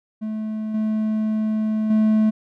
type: tone with level steps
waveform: triangle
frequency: 216.7 Hz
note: A3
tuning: 26 cents flat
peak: -22 / -17 / -12 dBFS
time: 0.21-2.31 s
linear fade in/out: 20 ms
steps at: 0.74 / 1.9 s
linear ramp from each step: 5 ms
effects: none